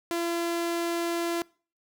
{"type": "tone", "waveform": "sawtooth", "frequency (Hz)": 340, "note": "F4", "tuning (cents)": -46, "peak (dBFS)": -23, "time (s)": [0.11, 1.42], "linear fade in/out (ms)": 0, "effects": ["noise-tail reverb RT60 0.4 s tail -24 dB re dry"]}